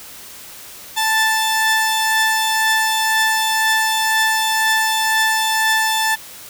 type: tone pair together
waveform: sawtooth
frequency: 880 / 1762 Hz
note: A5 / A6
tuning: 0 / +2 cents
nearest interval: octave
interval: 1202 cents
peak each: -14 dBFS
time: 0.96-6.16 s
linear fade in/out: 20 ms
effects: white hiss -37 dBFS RMS until 6.49 s